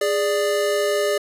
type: tone pair together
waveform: square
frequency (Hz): 412.6 / 588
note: G#4 / D5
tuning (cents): -11 / +2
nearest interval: tritone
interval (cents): 613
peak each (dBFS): -22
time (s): 0.01-1.18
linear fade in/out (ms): 5
effects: resampled to 32000 Hz